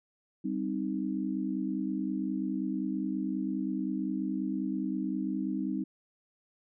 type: chord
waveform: sine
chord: C minor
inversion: second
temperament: equal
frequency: 196 / 261.6 / 311.1 Hz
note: G3 / C4 / Eb4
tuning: 0 / 0 / 0 cents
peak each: -34 dBFS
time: 0.44-5.84 s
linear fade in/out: 10 ms
effects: none